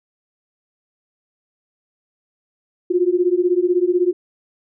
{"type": "beating tone pair", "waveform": "sine", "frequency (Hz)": [349.2, 365.2], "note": ["F4", "F#4"], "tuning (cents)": [0, -23], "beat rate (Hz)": 16, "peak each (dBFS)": -17, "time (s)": [2.9, 4.13], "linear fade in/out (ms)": 10, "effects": []}